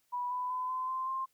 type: tone with pitch steps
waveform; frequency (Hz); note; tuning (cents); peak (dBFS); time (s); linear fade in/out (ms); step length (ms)
sine; 982 / 996.3 / 1010.8 / 1025.5 / 1040.4 / 1055.5; B5 / B5 / B5 / C6 / C6 / C6; -10 / +15 / +40 / -35 / -10 / +15; -32; 0.12-1.26; 20; 190
effects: white hiss -74 dBFS RMS until 1.33 s